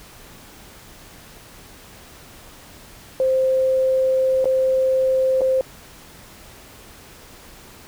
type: tone with dropouts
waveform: sine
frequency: 523.3 Hz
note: C5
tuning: in tune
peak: -15 dBFS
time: 3.2-5.61 s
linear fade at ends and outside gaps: 1 ms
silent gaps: 4.444-4.455 / 5.409-5.416 s
effects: pink hiss -44 dBFS RMS until 7.87 s